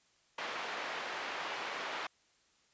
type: band-pass noise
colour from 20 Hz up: pink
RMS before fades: -40 dBFS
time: 0.38-2.07 s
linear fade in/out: 5 ms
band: 670 to 2900 Hz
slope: 12 dB/octave
effects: white hiss -70 dBFS RMS until 2.73 s + resampled to 16000 Hz